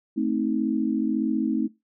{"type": "chord", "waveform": "sine", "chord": "A diminished", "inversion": "none", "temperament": "equal with one note detuned", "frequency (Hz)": [220, 261.6, 316.2], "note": ["A3", "C4", "Eb4"], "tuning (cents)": [0, 0, 28], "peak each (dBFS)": -26, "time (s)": [0.16, 1.68], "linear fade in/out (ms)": 20, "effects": ["noise-tail reverb RT60 0.2 s tail -19 dB re dry"]}